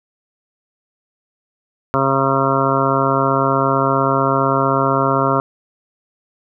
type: harmonic tone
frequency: 135.6 Hz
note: C#3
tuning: 38 cents flat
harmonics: 1 / 2 / 3 / 4 / 5 / 7 / 8 / 9 / 10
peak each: -22 / -22 / -22 / -22 / -22 / -22 / -22 / -22 / -22 dBFS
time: 1.94-5.4 s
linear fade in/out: 0 ms
effects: none